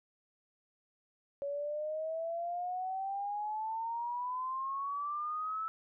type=exponential sweep; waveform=sine; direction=up; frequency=560 to 1318.5 Hz; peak=-34 dBFS; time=1.42-5.68 s; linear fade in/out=0 ms; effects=none